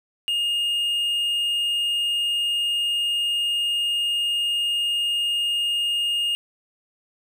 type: tone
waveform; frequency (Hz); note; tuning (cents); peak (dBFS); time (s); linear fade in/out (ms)
triangle; 2840; F7; +28; -19; 0.28-6.35; 0
effects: none